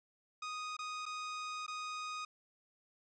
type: tone with dropouts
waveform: sawtooth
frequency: 1244.5 Hz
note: D#6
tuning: in tune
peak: -36 dBFS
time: 0.42-2.25 s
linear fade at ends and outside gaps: 5 ms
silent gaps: 0.768-0.789 / 1.056-1.062 / 1.665-1.679 s
effects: resampled to 16000 Hz + 12-bit